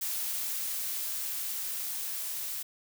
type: noise with level ramp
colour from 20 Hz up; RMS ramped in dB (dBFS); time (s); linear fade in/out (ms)
blue; -33 to -36; 0.01-2.63; 10
effects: none